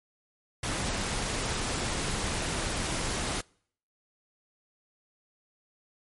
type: noise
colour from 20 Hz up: pink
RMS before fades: -31 dBFS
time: 0.63-3.41 s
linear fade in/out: 5 ms
effects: noise-tail reverb RT60 0.6 s tail -26 dB re dry + MP3 48 kbps